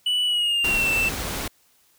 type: tone with pitch glide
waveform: triangle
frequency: 2960 to 2668 Hz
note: F#7 to E7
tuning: 0 to +20 cents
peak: -18 dBFS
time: 0.06-1.09 s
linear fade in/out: 5 ms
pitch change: -180 cents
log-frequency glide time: 0.25-0.91 s
type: noise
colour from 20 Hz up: pink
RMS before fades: -29 dBFS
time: 0.64-1.48 s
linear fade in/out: 5 ms
effects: white hiss -61 dBFS RMS until 1.98 s